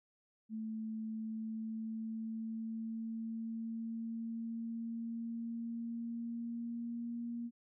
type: tone with pitch glide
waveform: sine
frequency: 220 to 235.8 Hz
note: A3 to A#3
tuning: 0 to +20 cents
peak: -38 dBFS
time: 0.49-7.51 s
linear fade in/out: 50 ms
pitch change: +120 cents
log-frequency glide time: 1.05-7.22 s
effects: none